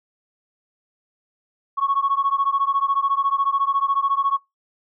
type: beating tone pair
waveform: sine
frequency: 1100 / 1114 Hz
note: C#6 / C#6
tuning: -14 / +8 cents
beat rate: 14 Hz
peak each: -20 dBFS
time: 1.77-4.38 s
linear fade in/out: 20 ms
effects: noise-tail reverb RT60 0.2 s tail -23 dB re dry + tanh soft clip ceiling -11 dBFS